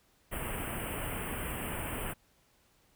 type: band-stop noise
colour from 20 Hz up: pink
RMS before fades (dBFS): -37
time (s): 0.31-2.14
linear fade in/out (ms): 20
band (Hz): 3100 to 8200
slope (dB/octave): 96
effects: pink hiss -68 dBFS RMS until 2.95 s